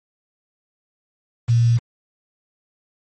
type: tone with quantisation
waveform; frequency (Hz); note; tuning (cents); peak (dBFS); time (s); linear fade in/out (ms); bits
sine; 117.4; A#2; +13; -12; 1.48-1.79; 20; 6
effects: MP3 32 kbps